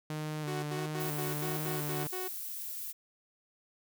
sawtooth tone with vibrato, 151.1 Hz, D3, 50 cents sharp, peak -31 dBFS, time 0.1-2.07 s, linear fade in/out 2 ms, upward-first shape square, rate 1.5 Hz, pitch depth 27 cents each way
sawtooth tone bursts, 370 Hz, F#4, in tune, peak -33 dBFS, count 8, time 0.47-2.282 s, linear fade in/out 10 ms, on 160 ms, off 76 ms
violet noise, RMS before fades -40 dBFS, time 0.99-2.93 s, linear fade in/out 20 ms
effects none

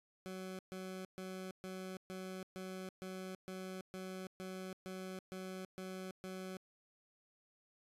20% pulse tone bursts, 187.1 Hz, F#3, 20 cents sharp, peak -39 dBFS, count 14, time 0.26-6.57 s, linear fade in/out 0 ms, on 330 ms, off 130 ms, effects resampled to 32000 Hz

